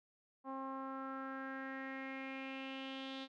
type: tone with low-pass filter sweep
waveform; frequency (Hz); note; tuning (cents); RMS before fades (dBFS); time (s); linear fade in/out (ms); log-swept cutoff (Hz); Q
sawtooth; 267.2; C4; +36; -45; 0.44-3.28; 50; 980 to 3700; 4.7
effects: none